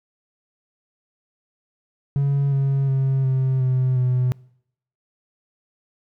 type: tone with pitch steps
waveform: triangle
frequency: 140 / 137.12 / 134.3 / 131.53 / 128.83 / 126.18 Hz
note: C#3 / C#3 / C3 / C3 / C3 / B2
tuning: +18 / -18 / +46 / +9 / -26 / +38 cents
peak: -14 dBFS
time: 2.16-4.32 s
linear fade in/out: 0 ms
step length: 360 ms
effects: noise-tail reverb RT60 0.7 s tail -26 dB re dry + tanh soft clip ceiling -11 dBFS